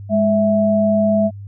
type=tone pair together; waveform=sine; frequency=207.6 / 657 Hz; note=G#3 / E5; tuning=0 / -6 cents; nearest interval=octave + minor sixth; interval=1994 cents; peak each=-15 dBFS; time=0.09-1.31 s; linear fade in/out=50 ms; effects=added 100 Hz sine -30 dBFS peak until 1.47 s